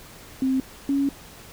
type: tone pair in turn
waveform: sine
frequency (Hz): 262.9 / 278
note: C4 / C#4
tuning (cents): +8 / +5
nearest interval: minor second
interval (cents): 97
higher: second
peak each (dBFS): -19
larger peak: neither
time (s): 0.42-0.6 / 0.89-1.09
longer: second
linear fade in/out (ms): 2
effects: pink hiss -45 dBFS RMS until 1.52 s